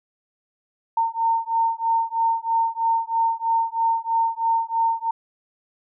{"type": "beating tone pair", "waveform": "sine", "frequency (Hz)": [910, 913.1], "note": ["A#5", "A#5"], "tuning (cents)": [-42, -36], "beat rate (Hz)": 3.1, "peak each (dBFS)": -22, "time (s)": [0.97, 5.11], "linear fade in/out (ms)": 5, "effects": []}